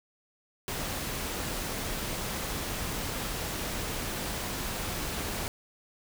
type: noise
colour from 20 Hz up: pink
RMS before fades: -34 dBFS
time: 0.68-5.48 s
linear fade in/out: 0 ms
effects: none